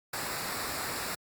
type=noise with comb filter; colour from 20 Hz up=pink; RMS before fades=-35 dBFS; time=0.13-1.15 s; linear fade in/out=5 ms; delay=0.32 ms; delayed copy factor=-0.6; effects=high-pass 80 Hz 12 dB/octave + Opus 48 kbps